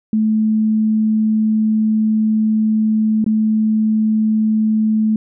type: tone with dropouts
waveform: sine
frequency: 217.3 Hz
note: A3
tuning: 21 cents flat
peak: -12 dBFS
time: 0.13-5.16 s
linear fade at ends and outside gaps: 2 ms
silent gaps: 3.243-3.263 s
effects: none